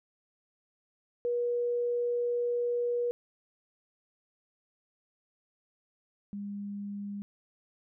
sine tone pair in turn, 481.4 / 202.4 Hz, B4 / G#3, -44 / -44 cents, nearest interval octave + minor third, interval 1500 cents, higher first, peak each -27 / -35 dBFS, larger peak first, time 1.25-3.11 / 6.33-7.22 s, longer first, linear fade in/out 0 ms, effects none

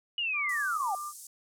sine linear sweep, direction down, 2921 to 725 Hz, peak -28 dBFS, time 0.18-0.95 s, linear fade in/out 2 ms
sine tone with pitch glide, 1174.7 to 1190.4 Hz, D6 to D6, 0 to +23 cents, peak -35 dBFS, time 0.33-1.13 s, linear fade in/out 50 ms, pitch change +23 cents, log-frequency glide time 0.68-0.74 s
white band-pass noise, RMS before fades -47 dBFS, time 0.49-1.27 s, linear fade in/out 2 ms, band 6200 to 11000 Hz, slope 24 dB/octave
effects none

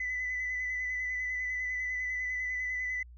sine tone with vibrato, 2004 Hz, B6, 25 cents sharp, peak -30 dBFS, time 0-3.03 s, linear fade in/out 5 ms, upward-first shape square, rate 10 Hz, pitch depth 18 cents each way, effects tanh soft clip ceiling -27 dBFS + added 60 Hz sine -48 dBFS peak until 3.17 s

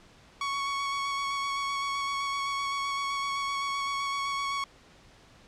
sawtooth tone with vibrato, 1113 Hz, C#6, 7 cents sharp, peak -25 dBFS, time 0.41-4.64 s, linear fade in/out 2 ms, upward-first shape square, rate 7.8 Hz, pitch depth 11 cents each way, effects pink hiss -56 dBFS RMS until 5.47 s + low-pass 6000 Hz 12 dB/octave

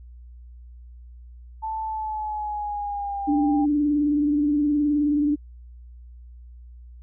sine tone with pitch glide, 880 to 797.7 Hz, A5 to G5, 0 to +30 cents, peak -26 dBFS, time 1.62-3.66 s, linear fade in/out 20 ms, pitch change -170 cents, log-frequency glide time 1.82-3.24 s
sine tone with vibrato, 293.7 Hz, D4, in tune, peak -18 dBFS, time 3.27-5.36 s, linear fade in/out 20 ms, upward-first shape triangle, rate 19 Hz, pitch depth 46 cents each way
effects added 60 Hz sine -41 dBFS peak until 7.02 s

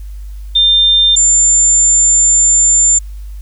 sine tone pair in turn, 3600 / 7200 Hz, A7 / A8, +39 / +39 cents, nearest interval octave, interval 1200 cents, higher second, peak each -6 dBFS, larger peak neither, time 0.55-1.16 / 1.16-2.99 s, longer second, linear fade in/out 10 ms, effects added 50 Hz sine -24 dBFS peak until 3.41 s + white hiss -50 dBFS RMS until 3.41 s

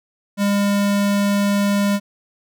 square tone, 201.9 Hz, G#3, 49 cents flat, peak -16 dBFS, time 0.37-2 s, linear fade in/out 50 ms, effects none

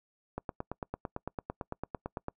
click train, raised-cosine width 1 ms, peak -21 dBFS, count 18, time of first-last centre 0.38-2.284 s, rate 8.93 Hz, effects noise-tail reverb RT60 0.1 s tail -26 dB re dry

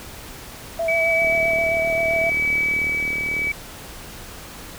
sine tone with vibrato, 660 Hz, E5, 2 cents sharp, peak -20 dBFS, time 0.79-2.3 s, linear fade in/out 5 ms, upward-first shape sine, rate 7.6 Hz, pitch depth 25 cents each way
sine tone with tremolo, 2287 Hz, D7, 47 cents flat, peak -17 dBFS, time 0.88-3.52 s, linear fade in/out 5 ms, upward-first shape triangle, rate 0.75 Hz, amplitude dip 45%
click train, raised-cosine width 2 ms, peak -21 dBFS, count 87, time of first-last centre 1.22-3.471 s, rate 38.2 Hz
effects pink hiss -38 dBFS RMS until 4.78 s

